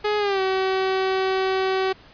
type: tone with pitch glide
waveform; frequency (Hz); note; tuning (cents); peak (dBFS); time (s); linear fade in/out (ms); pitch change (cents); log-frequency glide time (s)
sawtooth; 419.2 to 380; G#4 to F#4; +16 to +46; -16; 0.04-1.93; 10; -170; 0.18-0.41
effects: pink hiss -49 dBFS RMS until 2.13 s + resampled to 11025 Hz

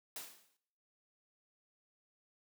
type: noise with exponential decay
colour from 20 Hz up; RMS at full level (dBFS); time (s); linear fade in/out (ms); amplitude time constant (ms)
white; -42; 0.16-0.57; 2; 87
effects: noise-tail reverb RT60 0.8 s tail -22 dB re dry + high-pass 200 Hz 12 dB/octave

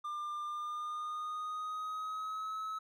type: tone with pitch glide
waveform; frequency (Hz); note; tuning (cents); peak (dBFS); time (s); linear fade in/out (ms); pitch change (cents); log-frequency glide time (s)
triangle; 1197 to 1290.3; D6 to E6; +33 to -37; -35; 0.04-2.79; 10; +130; 0.46-2.57
effects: none

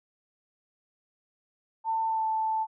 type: tone with pitch glide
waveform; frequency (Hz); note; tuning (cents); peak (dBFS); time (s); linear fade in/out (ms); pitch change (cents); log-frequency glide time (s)
sine; 894 to 880.2; A5 to A5; +27 to 0; -25; 1.84-2.67; 50; -27; 2.07-2.26
effects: none

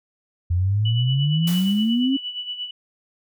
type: exponential sweep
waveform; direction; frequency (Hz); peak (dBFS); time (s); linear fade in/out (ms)
sine; up; 85.1 to 277.2; -17; 0.5-2.17; 10
type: tone with tremolo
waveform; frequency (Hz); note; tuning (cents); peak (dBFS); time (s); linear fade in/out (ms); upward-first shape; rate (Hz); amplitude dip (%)
sine; 2960; F#7; 0; -25; 0.85-2.71; 5; sine; 8.6; 65
type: noise with exponential decay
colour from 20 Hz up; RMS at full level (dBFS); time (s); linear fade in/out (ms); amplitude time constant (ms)
white; -30; 1.47-2.16; 5; 150
effects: none

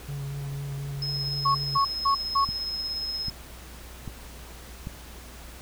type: tone with vibrato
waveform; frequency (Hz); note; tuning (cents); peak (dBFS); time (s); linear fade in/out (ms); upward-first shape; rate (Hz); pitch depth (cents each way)
triangle; 140; C#3; +18; -29; 0.08-1.78; 10; triangle; 4.1; 21
type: tone with tremolo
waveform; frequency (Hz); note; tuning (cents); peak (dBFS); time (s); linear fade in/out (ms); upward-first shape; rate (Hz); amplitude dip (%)
sine; 5150; E8; -41; -27; 1.02-3.3; 2; triangle; 17; 35
type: tone bursts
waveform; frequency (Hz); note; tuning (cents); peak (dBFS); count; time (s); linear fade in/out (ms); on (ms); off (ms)
sine; 1100; C#6; -14; -19; 4; 1.45-2.45; 10; 100; 200
type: click train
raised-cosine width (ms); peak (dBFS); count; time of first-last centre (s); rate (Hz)
5; -22; 4; 2.49-4.871; 1.26
effects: added 60 Hz sine -44 dBFS peak until 5.61 s + pink hiss -46 dBFS RMS until 5.61 s

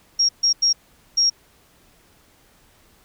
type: tone bursts at uneven times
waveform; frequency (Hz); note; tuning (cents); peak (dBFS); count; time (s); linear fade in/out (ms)
sine; 5588; F8; 0; -14; 4; 0.19-0.29 / 0.43-0.53 / 0.62-0.73 / 1.17-1.3; 10
effects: pink hiss -56 dBFS RMS until 3.04 s

